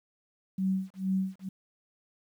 sine tone with tremolo, 190 Hz, F#3, 46 cents sharp, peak -24 dBFS, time 0.58-1.49 s, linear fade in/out 5 ms, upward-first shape sine, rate 2.2 Hz, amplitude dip 100%, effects 10-bit

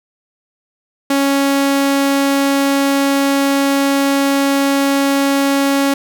sawtooth tone, 277.2 Hz, C#4, in tune, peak -8 dBFS, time 1.1-5.94 s, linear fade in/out 5 ms, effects none

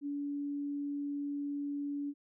sine tone, 286.2 Hz, D4, 45 cents flat, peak -34 dBFS, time 0.01-2.14 s, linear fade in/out 50 ms, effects none

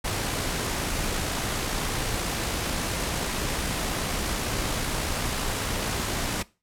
pink noise with amplitude modulation, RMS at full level -27 dBFS, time 0.04-6.43 s, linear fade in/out 10 ms, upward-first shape sine, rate 58.1 Hz, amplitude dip 25%, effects noise-tail reverb RT60 0.3 s tail -21 dB re dry + low-pass 12000 Hz 12 dB/octave

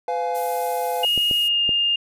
triangle chord, F diminished, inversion second, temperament just, 502.9 / 698.5 / 838.1 Hz, Cb5 / F5 / Ab5, +31 / 0 / +16 cents, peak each -24 dBFS, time 0.08-1.05 s, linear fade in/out 2 ms
violet noise, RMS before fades -33 dBFS, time 0.34-1.49 s, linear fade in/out 20 ms
sine tone with pitch glide, 2862 to 2818 Hz, F7 to F7, +42 to +15 cents, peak -17 dBFS, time 1.03-1.96 s, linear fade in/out 5 ms, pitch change -27 cents, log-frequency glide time 1.36-1.64 s
clicks, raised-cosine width 2 ms, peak -17 dBFS, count 3, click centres 1.177 / 1.312 / 1.692 s
effects resampled to 32000 Hz

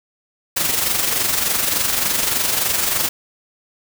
white noise with amplitude modulation, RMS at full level -17 dBFS, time 0.56-3.09 s, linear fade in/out 10 ms, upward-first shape sine, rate 23.4 Hz, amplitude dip 50%, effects none

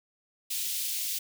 white high-pass noise, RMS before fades -32 dBFS, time 0.5-1.19 s, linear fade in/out 10 ms, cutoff 2700 Hz, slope 24 dB/octave, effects none

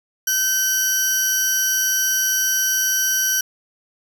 sawtooth tone pair together, 1536 / 5799 Hz, G6 / F#8, -36 / -36 cents, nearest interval octave + major seventh, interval 2300 cents, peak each -19 / -16 dBFS, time 0.27-3.41 s, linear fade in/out 5 ms, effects none

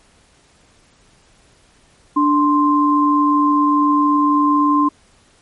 sine tone pair together, 293.7 / 1046.6 Hz, D4 / C6, 0 / 0 cents, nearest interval octave + minor seventh, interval 2200 cents, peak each -14 dBFS, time 2.16-4.89 s, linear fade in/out 10 ms, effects pink hiss -53 dBFS RMS until 5.41 s + MP3 48 kbps

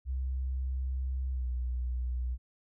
sine tone with pitch glide, 65 to 61.74 Hz, C2 to B1, -11 to 0 cents, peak -30 dBFS, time 0.05-2.38 s, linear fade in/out 50 ms, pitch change -89 cents, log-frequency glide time 1.31-1.47 s, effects none

